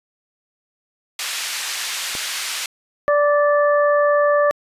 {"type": "band-pass noise", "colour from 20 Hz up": "pink", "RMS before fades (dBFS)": -26, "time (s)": [1.19, 2.66], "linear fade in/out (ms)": 2, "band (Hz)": [1900, 9400], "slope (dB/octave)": 12}
{"type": "click", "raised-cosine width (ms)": 1, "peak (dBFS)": -17, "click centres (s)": 2.152}
{"type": "harmonic tone", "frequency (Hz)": 584, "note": "D5", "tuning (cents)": -10, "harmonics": [1, 2, 3], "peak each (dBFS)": [-14, -20, -24], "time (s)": [3.08, 4.51], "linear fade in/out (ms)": 0}
{"effects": ["resampled to 32000 Hz"]}